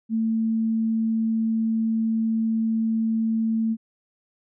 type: tone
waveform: sine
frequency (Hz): 223.7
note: A3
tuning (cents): +29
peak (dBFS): -20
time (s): 0.09-3.77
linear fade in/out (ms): 50
effects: none